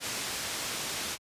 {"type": "low-pass noise", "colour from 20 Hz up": "white", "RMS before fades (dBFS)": -35, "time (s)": [0, 1.18], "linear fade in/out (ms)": 50, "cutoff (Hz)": 7300, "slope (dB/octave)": 12, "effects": ["high-pass 60 Hz 12 dB/octave", "resampled to 32000 Hz"]}